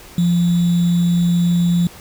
sine tone with sample-and-hold, 173.4 Hz, F3, 12 cents flat, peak -12 dBFS, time 0.18-1.87 s, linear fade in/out 2 ms, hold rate 3675 Hz, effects pink hiss -40 dBFS RMS until 2 s

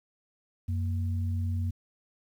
sine tone pair together, 90.86 / 233.1 Hz, F#2 / A#3, -31 / 0 cents, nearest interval octave + major third, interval 1631 cents, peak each -27 / -39 dBFS, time 0.68-1.71 s, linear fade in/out 10 ms, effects 10-bit

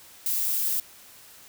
violet noise, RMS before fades -26 dBFS, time 0.26-0.8 s, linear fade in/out 2 ms, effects white hiss -50 dBFS RMS until 1.48 s

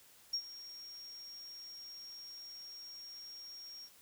sine tone with ADSR envelope, 5570 Hz, F8, 5 cents flat, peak -30 dBFS, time 0.33-3.9 s, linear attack 9 ms, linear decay 71 ms, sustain -17 dB, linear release 60 ms, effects tanh soft clip ceiling -27 dBFS + white hiss -62 dBFS RMS until 4.01 s

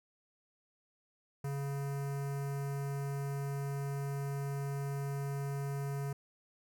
square tone with notch filter, 139.8 Hz, C#3, 15 cents sharp, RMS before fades -37 dBFS, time 1.44-6.13 s, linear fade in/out 5 ms, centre 3500 Hz, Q 0.73, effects none

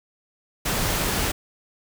pink noise, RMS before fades -24 dBFS, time 0.65-1.32 s, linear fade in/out 10 ms, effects none

